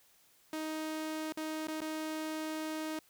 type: tone with dropouts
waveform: sawtooth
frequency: 312.9 Hz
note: D#4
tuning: 10 cents sharp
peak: -32 dBFS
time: 0.53-2.99 s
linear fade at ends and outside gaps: 2 ms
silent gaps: 1.324-1.372 / 1.671-1.682 / 1.806-1.816 s
effects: white hiss -66 dBFS RMS until 3.09 s